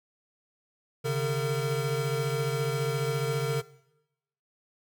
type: tone cluster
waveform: square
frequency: 135.9 / 150.5 / 455.9 Hz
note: C#3 / D3 / A#4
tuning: -34 / +43 / -39 cents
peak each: -30 / -36 / -31 dBFS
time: 1.04-3.62 s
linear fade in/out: 20 ms
effects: noise-tail reverb RT60 0.9 s tail -20 dB re dry